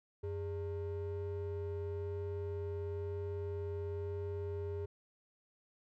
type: ring-modulated tone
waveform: triangle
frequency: 249.1 Hz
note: B3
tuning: 15 cents sharp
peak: -32 dBFS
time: 0.23-4.86 s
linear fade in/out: 10 ms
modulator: 159 Hz
effects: none